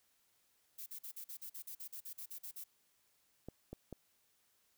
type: noise bursts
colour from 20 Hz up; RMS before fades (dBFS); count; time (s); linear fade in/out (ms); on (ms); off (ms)
violet; -47; 15; 0.78-2.641; 10; 83; 44
type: clicks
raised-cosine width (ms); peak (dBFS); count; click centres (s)
2; -32; 3; 3.486 / 3.73 / 3.927
effects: white hiss -75 dBFS RMS until 4.77 s